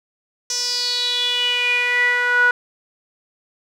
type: tone with band-pass filter sweep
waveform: sawtooth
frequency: 489.5 Hz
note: B4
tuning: 15 cents flat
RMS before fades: -19 dBFS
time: 0.5-2.51 s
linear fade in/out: 2 ms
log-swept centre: 5800 to 1400 Hz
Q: 7.4
effects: none